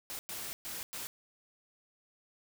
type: noise bursts at uneven times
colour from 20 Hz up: white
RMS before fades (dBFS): -41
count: 4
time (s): 0.1-0.19 / 0.29-0.53 / 0.65-0.83 / 0.93-1.07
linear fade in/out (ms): 0
effects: none